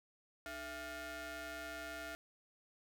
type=ring-modulated tone; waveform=sawtooth; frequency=369.1 Hz; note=F#4; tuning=4 cents flat; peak=-37 dBFS; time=0.46-2.15 s; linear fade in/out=0 ms; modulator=1040 Hz; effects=none